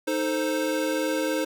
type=chord; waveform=square; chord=A diminished; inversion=second; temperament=equal; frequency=311.1 / 440 / 523.3 Hz; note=Eb4 / A4 / C5; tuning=0 / 0 / 0 cents; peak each=-28 / -33 / -28 dBFS; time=0.07-1.45 s; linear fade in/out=10 ms; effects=none